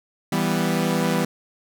sawtooth chord, E minor, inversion none, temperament equal, 164.81 / 196 / 246.9 Hz, E3 / G3 / B3, 0 / 0 / 0 cents, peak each -20 / -20 / -21 dBFS, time 0.32-1.25 s, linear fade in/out 5 ms, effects none

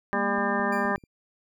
harmonic tone, 200 Hz, G3, 35 cents sharp, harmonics 1 / 2 / 3 / 4 / 5 / 6 / 8 / 9, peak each -32 / -32 / -32 / -32 / -32 / -32 / -32 / -32 dBFS, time 0.13-0.96 s, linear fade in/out 0 ms
triangle tone with vibrato, 233.7 Hz, A#3, 5 cents sharp, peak -29 dBFS, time 0.14-0.92 s, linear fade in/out 5 ms, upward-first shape sine, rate 11 Hz, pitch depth 9 cents each way
clicks, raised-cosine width 3 ms, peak -34 dBFS, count 5, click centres 0.383 / 0.596 / 0.853 / 0.98 / 1.038 s
sawtooth tone with exponential decay, 2379 Hz, D7, 22 cents sharp, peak -37 dBFS, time 0.72-1.07 s, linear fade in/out 5 ms, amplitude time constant 76 ms
effects none

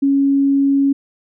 sine tone, 276.9 Hz, C#4, 2 cents flat, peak -11 dBFS, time 0.02-0.93 s, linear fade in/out 10 ms, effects none

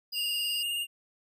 square tone, 4900 Hz, D#8, 27 cents flat, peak -35 dBFS, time 0.12-0.63 s, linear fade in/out 10 ms
square tone with vibrato, 2824 Hz, F7, 19 cents sharp, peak -30 dBFS, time 0.13-0.87 s, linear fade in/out 50 ms, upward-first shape triangle, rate 19 Hz, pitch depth 37 cents each way
effects none

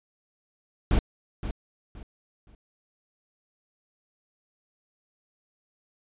brown noise with echo, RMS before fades -20 dBFS, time 0.91-0.99 s, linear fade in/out 2 ms, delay 520 ms, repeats 3, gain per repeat -11 dB, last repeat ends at 2.55 s, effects resampled to 8000 Hz

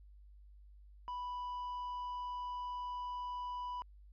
triangle tone, 987.8 Hz, B5, in tune, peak -37 dBFS, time 1.08-3.82 s, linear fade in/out 0 ms, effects added 50 Hz sine -55 dBFS peak until 4.12 s + resampled to 11025 Hz

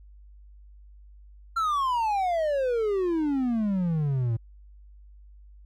triangle exponential sweep, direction down, 1374 to 110 Hz, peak -21 dBFS, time 1.56-4.37 s, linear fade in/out 10 ms, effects added 50 Hz sine -47 dBFS peak until 5.65 s

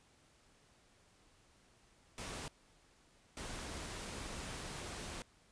pink noise bursts at uneven times, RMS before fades -45 dBFS, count 2, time 2.18-2.48 / 3.37-5.22 s, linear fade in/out 0 ms, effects pink hiss -68 dBFS RMS until 5.51 s + resampled to 22050 Hz

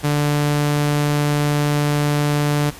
sawtooth tone, 146.83 Hz, D3, in tune, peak -12 dBFS, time 0.03-2.71 s, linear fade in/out 20 ms, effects pink hiss -38 dBFS RMS until 2.79 s + resampled to 32000 Hz

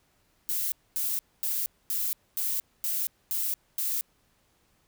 violet noise bursts, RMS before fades -29 dBFS, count 8, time 0.49-4.01 s, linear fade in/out 0 ms, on 230 ms, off 240 ms, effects pink hiss -68 dBFS RMS until 4.87 s

